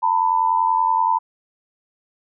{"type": "tone pair together", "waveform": "sine", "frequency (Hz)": [901, 991.4], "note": ["A5", "B5"], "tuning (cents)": [41, 6], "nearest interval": "major second", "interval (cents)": 165, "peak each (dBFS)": -18, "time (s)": [0.02, 1.19], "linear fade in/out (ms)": 20, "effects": []}